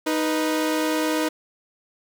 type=tone pair together; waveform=sawtooth; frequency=311.1 / 491.2 Hz; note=D#4 / B4; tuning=0 / -9 cents; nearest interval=minor sixth; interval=791 cents; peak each=-18 / -23 dBFS; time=0.06-1.29 s; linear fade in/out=10 ms; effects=none